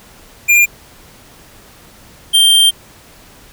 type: tone pair in turn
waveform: square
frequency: 2402 / 3165 Hz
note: D7 / G7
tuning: +38 / +16 cents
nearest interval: perfect fourth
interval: 478 cents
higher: second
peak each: -7 dBFS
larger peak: neither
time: 0.48-0.66 / 2.33-2.71 s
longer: second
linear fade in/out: 20 ms
effects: pink hiss -42 dBFS RMS until 3.52 s